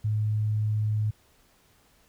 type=tone; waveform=sine; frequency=107 Hz; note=A2; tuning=48 cents flat; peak=-23 dBFS; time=0.04-1.11 s; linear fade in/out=10 ms; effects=pink hiss -62 dBFS RMS until 2.08 s